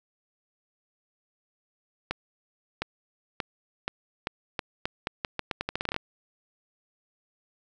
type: accelerating click train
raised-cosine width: 0.3 ms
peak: -12 dBFS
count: 20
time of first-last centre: 2.11-5.964 s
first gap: 710 ms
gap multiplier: 0.82
effects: none